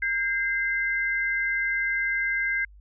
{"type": "tone pair together", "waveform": "sine", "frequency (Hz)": [1600, 2068], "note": ["G6", "C7"], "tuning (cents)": [35, -21], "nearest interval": "major third", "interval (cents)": 444, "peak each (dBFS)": -26, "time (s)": [0.02, 2.65], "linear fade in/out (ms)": 5, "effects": ["added 50 Hz sine -47 dBFS peak until 2.8 s"]}